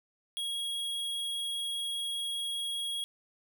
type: tone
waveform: square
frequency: 3305 Hz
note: G#7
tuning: 9 cents flat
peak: -33 dBFS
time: 0.37-3.04 s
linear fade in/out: 0 ms
effects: none